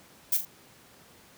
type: noise with echo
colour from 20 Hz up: violet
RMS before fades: -24 dBFS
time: 0.32-0.37 s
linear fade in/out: 5 ms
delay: 41 ms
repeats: 2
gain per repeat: -8 dB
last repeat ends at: 0.452 s
effects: pink hiss -55 dBFS RMS until 1.37 s + high-pass 100 Hz 12 dB/octave